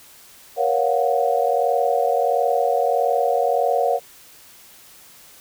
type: chord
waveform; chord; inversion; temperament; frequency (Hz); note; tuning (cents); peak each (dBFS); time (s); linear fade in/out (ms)
sine; Gb major seventh; first; equal with one note detuned; 473.2 / 554.4 / 698.5 / 740; Bb4 / Db5 / F5 / Gb5; +26 / 0 / 0 / 0; -22; 0.56-4; 50
effects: white hiss -47 dBFS RMS until 5.4 s